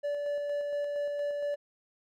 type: tone with tremolo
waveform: triangle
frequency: 579 Hz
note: D5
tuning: 25 cents flat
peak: -27 dBFS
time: 0.03-1.56 s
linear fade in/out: 20 ms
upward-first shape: square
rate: 4.3 Hz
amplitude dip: 25%
effects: none